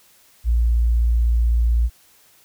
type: tone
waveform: sine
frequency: 58 Hz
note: A#1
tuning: 8 cents flat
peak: -14 dBFS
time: 0.44-1.9 s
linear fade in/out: 50 ms
effects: white hiss -54 dBFS RMS until 2.44 s